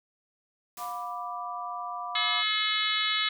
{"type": "chord", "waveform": "sine", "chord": "B diminished", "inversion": "second", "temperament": "equal with one note detuned", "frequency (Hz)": [711.5, 987.8, 1174.7], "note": ["F5", "B5", "D6"], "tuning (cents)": [32, 0, 0], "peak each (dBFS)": [-37, -38, -36], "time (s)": [0.77, 2.44], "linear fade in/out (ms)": 50}
{"type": "noise with exponential decay", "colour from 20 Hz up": "white", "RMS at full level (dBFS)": -43, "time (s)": [0.77, 1.46], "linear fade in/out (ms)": 2, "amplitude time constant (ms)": 150}
{"type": "harmonic tone", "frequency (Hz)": 427.9, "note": "A4", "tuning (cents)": -48, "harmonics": [3, 4, 5, 6, 7, 8, 9, 10], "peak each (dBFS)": [-33, -36, -31, -41, -33, -32, -32, -38], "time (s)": [2.15, 3.29], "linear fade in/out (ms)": 5}
{"effects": []}